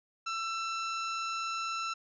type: tone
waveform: sawtooth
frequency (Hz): 1336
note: E6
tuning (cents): +23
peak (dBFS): -29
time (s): 0.26-1.94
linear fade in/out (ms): 10
effects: resampled to 16000 Hz